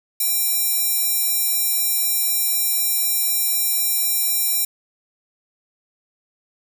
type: tone with high-pass filter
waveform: square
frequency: 788 Hz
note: G5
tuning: 9 cents sharp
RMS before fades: -20 dBFS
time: 0.2-4.65 s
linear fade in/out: 5 ms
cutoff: 10000 Hz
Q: 0.65
effects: none